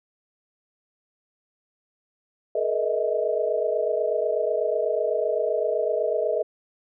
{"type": "tone cluster", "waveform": "sine", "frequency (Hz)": [430.5, 478.9, 616, 644], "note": ["A4", "A#4", "D#5", "E5"], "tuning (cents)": [-38, 47, -17, -41], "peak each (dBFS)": -27, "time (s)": [2.55, 6.43], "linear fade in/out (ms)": 5, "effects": []}